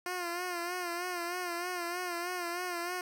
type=tone with vibrato; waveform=10% pulse; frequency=352.6 Hz; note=F4; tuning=17 cents sharp; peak=-26 dBFS; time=0.06-3.01 s; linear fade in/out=2 ms; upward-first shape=sine; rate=3.2 Hz; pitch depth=56 cents each way; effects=none